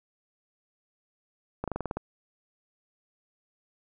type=slowing click train; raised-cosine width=1 ms; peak=-17 dBFS; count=8; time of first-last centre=1.64-1.97 s; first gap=37 ms; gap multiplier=1.08; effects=none